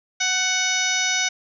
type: harmonic tone with a mistuned harmonic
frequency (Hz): 740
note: F#5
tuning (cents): 0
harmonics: 1 / 2 / 3 / 4 / 5 / 6 / 7 / 8 / 9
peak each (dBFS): -32 / -27 / -25 / -30 / -27 / -35 / -30 / -25 / -36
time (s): 0.2-1.29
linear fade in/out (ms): 10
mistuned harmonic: 2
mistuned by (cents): +24
effects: none